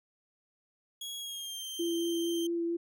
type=tone with pitch glide; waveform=sawtooth; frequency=3322 to 3143 Hz; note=G#7 to G7; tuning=0 to +4 cents; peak=-35 dBFS; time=1.01-2.47 s; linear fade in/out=5 ms; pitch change=-96 cents; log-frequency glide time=1.18-1.63 s
type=tone with vibrato; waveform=sine; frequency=339 Hz; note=E4; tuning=49 cents sharp; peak=-29 dBFS; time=1.79-2.77 s; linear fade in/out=10 ms; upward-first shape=sine; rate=4.4 Hz; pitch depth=11 cents each way
effects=none